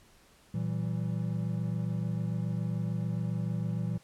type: chord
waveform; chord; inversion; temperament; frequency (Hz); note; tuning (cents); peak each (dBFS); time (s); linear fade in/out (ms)
triangle; E diminished; second; equal with one note detuned; 116.54 / 164.81 / 191.74; Bb2 / E3 / G3; 0 / 0 / -38; -31 / -31 / -35; 0.54-3.98; 5
effects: pink hiss -61 dBFS RMS until 4.03 s + low-pass 12000 Hz 12 dB/octave